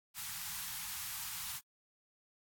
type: band-stop noise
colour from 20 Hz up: white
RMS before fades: -42 dBFS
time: 0.14-1.61 s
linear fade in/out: 50 ms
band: 190 to 810 Hz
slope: 48 dB/octave
effects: AAC 64 kbps